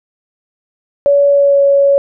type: tone with pitch glide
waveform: sine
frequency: 567 to 559.2 Hz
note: C#5 to C#5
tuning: +39 to +15 cents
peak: -6 dBFS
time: 1.06-1.98 s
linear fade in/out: 0 ms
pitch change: -24 cents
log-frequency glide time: 1.28-1.62 s
effects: none